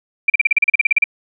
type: tone bursts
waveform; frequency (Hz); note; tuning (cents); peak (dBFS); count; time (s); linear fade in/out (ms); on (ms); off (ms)
sine; 2356; D7; +5; -8; 14; 0.28-1.041; 5; 20; 37
effects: none